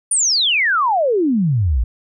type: exponential sweep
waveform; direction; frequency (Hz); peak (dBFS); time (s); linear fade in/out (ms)
sine; down; 9710 to 52.6; -13; 0.11-1.84; 5
effects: none